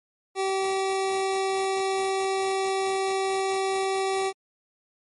25% pulse tone, 385.1 Hz, G4, 31 cents flat, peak -20 dBFS, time 0.35-4.33 s, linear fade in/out 50 ms, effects MP3 48 kbps

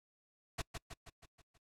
pink noise with echo, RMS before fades -38 dBFS, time 0.58-0.62 s, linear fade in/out 10 ms, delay 160 ms, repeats 6, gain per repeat -5 dB, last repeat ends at 1.58 s, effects noise-tail reverb RT60 0.1 s tail -26 dB re dry + low-pass 9000 Hz 12 dB/octave

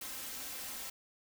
white noise with comb filter, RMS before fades -43 dBFS, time 0.01-0.9 s, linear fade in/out 5 ms, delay 3.8 ms, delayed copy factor +0.6, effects none

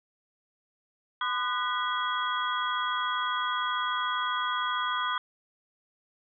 sine tone cluster, 1012 / 1219 / 1486 / 1953 / 3309 Hz, B5 / D#6 / F#6 / B6 / G#7, +42 / -36 / +7 / -20 / -7 cents, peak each -32 / -31 / -33 / -40 / -35 dBFS, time 1.21-5.18 s, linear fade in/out 2 ms, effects none

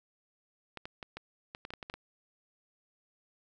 clicks, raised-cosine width 0.3 ms, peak -25 dBFS, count 11, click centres 0.773 / 0.855 / 1.028 / 1.17 / 1.549 / 1.651 / 1.705 / 1.737 / 1.828 / 1.899 / 1.94 s, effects none

